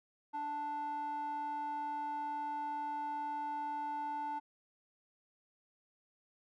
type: tone with band-pass filter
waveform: square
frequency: 293.7 Hz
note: D4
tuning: in tune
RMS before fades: -39 dBFS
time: 0.33-4.4 s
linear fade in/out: 20 ms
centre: 910 Hz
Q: 4.9
effects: none